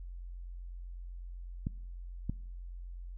clicks, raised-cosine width 5 ms, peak -21 dBFS, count 2, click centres 1.669 / 2.296 s, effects noise-tail reverb RT60 0.7 s tail -23 dB re dry + added 44 Hz sine -41 dBFS peak until 3.17 s

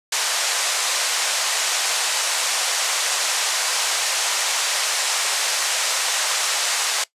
white band-pass noise, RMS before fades -22 dBFS, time 0.12-7.04 s, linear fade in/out 5 ms, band 560 to 8400 Hz, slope 24 dB/octave, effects noise-tail reverb RT60 0.1 s tail -19 dB re dry + resampled to 32000 Hz

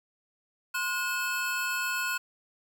square tone cluster, 1046 / 1447 / 2603 Hz, C6 / F#6 / E7, -1 / -39 / -22 cents, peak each -37 / -31 / -35 dBFS, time 0.74-2.18 s, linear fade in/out 10 ms, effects 9-bit

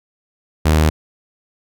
sawtooth tone, 77.78 Hz, D#2, in tune, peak -7 dBFS, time 0.65-0.9 s, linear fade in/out 10 ms, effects none

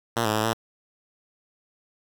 5% pulse tone with pitch steps, 116.5 / 107.4 / 108.7 / 112.5 Hz, A#2 / A2 / A2 / A2, -1 / -41 / -21 / +39 cents, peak -11 dBFS, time 0.16-0.536 s, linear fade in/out 10 ms, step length 94 ms, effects 8-bit

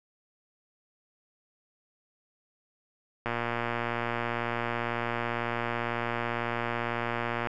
click train, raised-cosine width 0.5 ms, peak -15 dBFS, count 498, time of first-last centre 3.26-7.472 s, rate 118 Hz, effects none

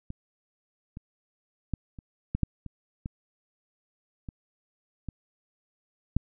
clicks, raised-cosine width 5 ms, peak -24 / -27 / -16 / -30 / -15 / -11 / -26 / -21 / -25 / -22 / -11 dBFS, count 11, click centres 0.104 / 0.971 / 1.737 / 1.988 / 2.35 / 2.433 / 2.663 / 3.059 / 4.288 / 5.087 / 6.166 s, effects none

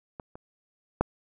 clicks, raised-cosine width 1 ms, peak -24 / -29 / -8 dBFS, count 3, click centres 0.198 / 0.355 / 1.01 s, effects none

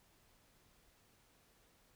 silence, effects pink hiss -70 dBFS RMS until 1.95 s

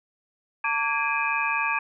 sine tone cluster, 903 / 1150 / 1643 / 2394 / 2538 Hz, A5 / D6 / G#6 / D7 / D#7, +45 / -37 / -19 / +33 / +34 cents, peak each -29 dBFS, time 0.64-1.79 s, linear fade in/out 5 ms, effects none

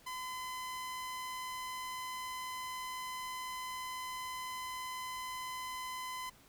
sawtooth tone, 1018 Hz, C6, 48 cents flat, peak -36 dBFS, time 0.06-6.3 s, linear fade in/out 10 ms, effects pink hiss -62 dBFS RMS until 6.48 s

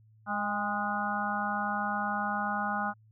harmonic tone with a mistuned harmonic, 207.7 Hz, G#3, in tune, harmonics 1 / 3 / 4 / 5 / 6 / 7, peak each -36 / -42 / -33 / -39 / -35 / -35 dBFS, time 0.26-2.94 s, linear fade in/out 50 ms, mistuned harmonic 4, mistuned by -38 cents, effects added 109 Hz sine -57 dBFS peak until 3.11 s

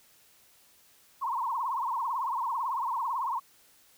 sine tone with vibrato, 1000 Hz, B5, 21 cents sharp, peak -28 dBFS, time 1.21-3.4 s, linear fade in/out 20 ms, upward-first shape triangle, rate 18 Hz, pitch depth 210 cents each way, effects white hiss -61 dBFS RMS until 3.97 s

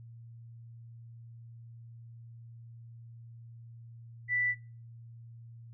sine tone, 1975.5 Hz, B6, in tune, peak -27 dBFS, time 4.28-4.55 s, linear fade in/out 50 ms, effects noise-tail reverb RT60 0.4 s tail -23 dB re dry + added 116 Hz sine -47 dBFS peak until 5.73 s

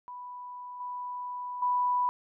sine tone with level steps, 987.8 Hz, B5, in tune, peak -39 / -34 / -24 dBFS, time 0.08-2.09 s, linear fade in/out 0 ms, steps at 0.8 / 1.62 s, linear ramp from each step 5 ms, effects none

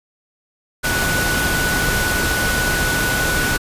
sine tone in noise, 1478 Hz, F#6, 2 cents flat, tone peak -20 dBFS, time 0.83-3.58 s, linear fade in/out 20 ms, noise pink, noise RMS -20 dBFS, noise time 0.83-3.58 s, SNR -3 dB, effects resampled to 32000 Hz

